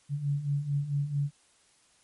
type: beating tone pair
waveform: sine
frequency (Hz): 140 / 144.5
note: C#3 / D3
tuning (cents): +18 / -28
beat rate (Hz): 4.5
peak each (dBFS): -33 / -28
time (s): 0.09-1.31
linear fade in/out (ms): 50
effects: white hiss -64 dBFS RMS until 2.03 s + MP3 48 kbps